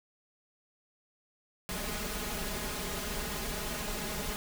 pink noise with comb filter, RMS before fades -36 dBFS, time 1.69-4.36 s, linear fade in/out 0 ms, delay 4.8 ms, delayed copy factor +0.85, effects none

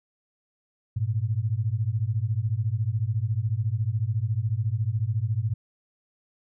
sine beating tone pair, 102.9 / 116.9 Hz, G#2 / A#2, -16 / +5 cents, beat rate 14 Hz, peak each -26 dBFS, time 0.96-5.54 s, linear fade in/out 10 ms, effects none

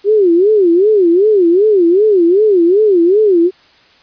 sine tone with vibrato, 381.8 Hz, G4, 46 cents flat, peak -6 dBFS, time 0.04-3.51 s, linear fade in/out 50 ms, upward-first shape sine, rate 2.6 Hz, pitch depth 230 cents each way, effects white hiss -47 dBFS RMS until 4.02 s + resampled to 11025 Hz

